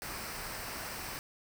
pink noise with comb filter, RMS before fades -41 dBFS, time 0.02-1.19 s, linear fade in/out 0 ms, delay 0.29 ms, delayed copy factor -0.5, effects none

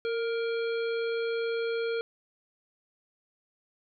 harmonic tone with a mistuned harmonic, 468.9 Hz, A#4, 10 cents sharp, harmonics 1 / 3 / 5 / 7 / 9, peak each -28 / -38 / -42 / -45 / -47 dBFS, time 0.05-2.01 s, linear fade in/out 0 ms, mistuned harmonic 1, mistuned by -35 cents, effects none

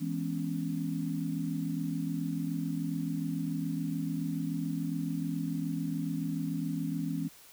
sine chord, C# minor seventh, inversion first, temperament equal with one note detuned, 164.81 / 207.7 / 250.2 / 277.2 Hz, E3 / G#3 / B3 / C#4, 0 / 0 / +23 / 0 cents, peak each -34 / -40 / -38 / -35 dBFS, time 0-7.29 s, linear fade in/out 20 ms, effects white hiss -55 dBFS RMS until 7.52 s

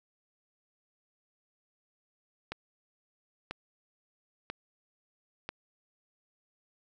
click train, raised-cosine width 0.3 ms, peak -20 dBFS, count 4, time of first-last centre 2.52-5.49 s, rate 1.01 Hz, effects none

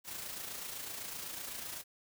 white noise with amplitude modulation, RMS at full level -41 dBFS, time 0.04-1.84 s, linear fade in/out 50 ms, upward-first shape sine, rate 27.9 Hz, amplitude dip 45%, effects none

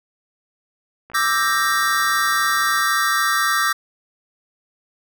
click train, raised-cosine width 0.5 ms, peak -26 dBFS, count 100, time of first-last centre 1.1-2.81 s, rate 57.9 Hz
square chord, E half-diminished seventh, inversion third, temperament equal with one note detuned, 1174.7 / 1318.5 / 1578 / 1864.7 Hz, D6 / E6 / G6 / Bb6, 0 / 0 / +11 / 0 cents, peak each -23 dBFS, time 1.14-3.73 s, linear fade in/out 10 ms
effects none

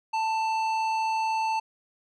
triangle tone with tanh clipping, 886 Hz, A5, 12 cents sharp, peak -26 dBFS, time 0.13-1.6 s, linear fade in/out 10 ms, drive 16 dB, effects none

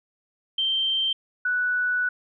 sine tone pair in turn, 3136 / 1480 Hz, G7 / F#6, 0 / 0 cents, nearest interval octave + minor second, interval 1300 cents, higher first, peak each -21 dBFS, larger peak neither, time 0.58-1.13 / 1.45-2.09 s, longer second, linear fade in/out 5 ms, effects none

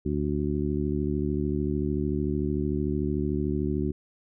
harmonic tone, 73.42 Hz, D2, in tune, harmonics 1 / 2 / 3 / 4 / 5, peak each -31 / -31 / -31 / -31 / -31 dBFS, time 0.05-3.92 s, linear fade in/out 10 ms, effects none

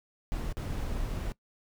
brown noise with dropouts, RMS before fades -33 dBFS, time 0.32-1.32 s, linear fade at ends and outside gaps 0 ms, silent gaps 0.525-0.57 s, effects noise-tail reverb RT60 0.1 s tail -20 dB re dry

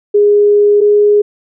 sine tone pair in turn, 412.4 / 414.6 Hz, G#4 / G#4, -12 / -3 cents, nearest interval unison, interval 9 cents, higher second, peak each -5 dBFS, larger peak neither, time 0.14-0.81 / 0.81-1.22 s, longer first, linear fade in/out 10 ms, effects none

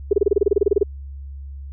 sine tone bursts, 404 Hz, G#4, 48 cents flat, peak -11 dBFS, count 15, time 0.11-0.832 s, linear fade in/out 5 ms, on 22 ms, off 28 ms, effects added 69 Hz sine -31 dBFS peak until 1.72 s

